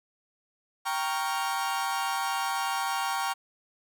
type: chord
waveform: 40% pulse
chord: G half-diminished seventh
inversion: none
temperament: equal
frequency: 784 / 932.3 / 1108.7 / 1396.9 Hz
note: G5 / Bb5 / Db6 / F6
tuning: 0 / 0 / 0 / 0 cents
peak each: -31 / -32 / -33 / -35 dBFS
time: 0.85-3.34 s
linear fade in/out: 20 ms
effects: none